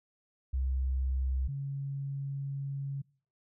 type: tone pair in turn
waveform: sine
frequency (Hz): 65.41 / 138.6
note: C2 / C#3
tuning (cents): 0 / 0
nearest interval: octave + minor second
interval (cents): 1300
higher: second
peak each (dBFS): -28 / -33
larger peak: first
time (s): 0.53-1.48 / 1.48-3.02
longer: second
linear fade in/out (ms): 10
effects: noise-tail reverb RT60 0.5 s tail -25 dB re dry